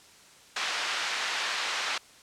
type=band-pass noise; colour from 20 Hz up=pink; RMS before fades=-31 dBFS; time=0.56-1.98 s; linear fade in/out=5 ms; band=1200 to 5100 Hz; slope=12 dB/octave; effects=white hiss -54 dBFS RMS until 2.22 s + low-pass 8000 Hz 12 dB/octave